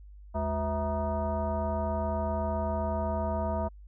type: tone with frequency modulation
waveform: sine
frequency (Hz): 365.7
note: F#4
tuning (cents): -20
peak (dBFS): -27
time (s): 0.34-3.69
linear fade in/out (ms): 20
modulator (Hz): 288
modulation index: 2.1
effects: added 50 Hz sine -46 dBFS peak until 3.87 s